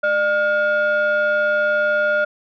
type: tone pair together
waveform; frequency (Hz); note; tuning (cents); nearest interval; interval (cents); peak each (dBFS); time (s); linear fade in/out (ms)
sine; 601 / 1421.2; D5 / F6; +40 / +30; octave + minor third; 1490; -16; 0.03-2.25; 10
effects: tanh soft clip ceiling -12 dBFS